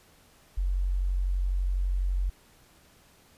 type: tone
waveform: sine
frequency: 46 Hz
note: F#1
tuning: 9 cents flat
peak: -24 dBFS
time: 0.57-2.3 s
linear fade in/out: 10 ms
effects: pink hiss -59 dBFS RMS until 3.37 s + resampled to 32000 Hz